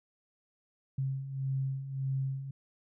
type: beating tone pair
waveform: sine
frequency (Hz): 133.2 / 134.9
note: C3 / C#3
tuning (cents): +31 / -47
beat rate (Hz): 1.7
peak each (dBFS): -38 / -32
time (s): 0.98-2.51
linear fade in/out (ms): 5
effects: none